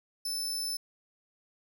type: tone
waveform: sawtooth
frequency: 5274 Hz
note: E8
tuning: in tune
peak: -29 dBFS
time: 0.25-0.77 s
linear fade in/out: 5 ms
effects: none